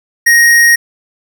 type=tone; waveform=square; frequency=1873 Hz; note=A#6; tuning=8 cents sharp; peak=-5 dBFS; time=0.26-0.76 s; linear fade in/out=10 ms; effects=none